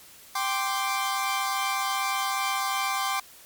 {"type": "chord", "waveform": "sawtooth", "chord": "G suspended fourth", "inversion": "none", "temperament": "equal", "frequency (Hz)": [784, 1046.5, 1174.7], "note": ["G5", "C6", "D6"], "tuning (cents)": [0, 0, 0], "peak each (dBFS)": -26, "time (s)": [0.35, 3.2], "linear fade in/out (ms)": 5, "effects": ["white hiss -50 dBFS RMS until 3.45 s", "MP3 96 kbps"]}